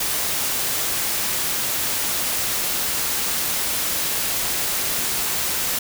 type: noise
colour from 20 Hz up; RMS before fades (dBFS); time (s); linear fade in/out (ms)
white; -23; 0-5.79; 5
effects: none